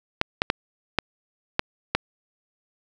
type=clicks; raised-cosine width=0.3 ms; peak=-3 dBFS; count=6; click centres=0.214 / 0.419 / 0.501 / 0.987 / 1.594 / 1.95 s; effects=none